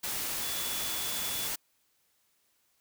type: tone in noise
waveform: sine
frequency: 3436 Hz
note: A7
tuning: 42 cents flat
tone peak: -40 dBFS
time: 0.42-1.48 s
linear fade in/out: 10 ms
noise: white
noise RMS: -34 dBFS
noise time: 0.03-1.56 s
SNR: -9 dB
effects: white hiss -72 dBFS RMS until 2.8 s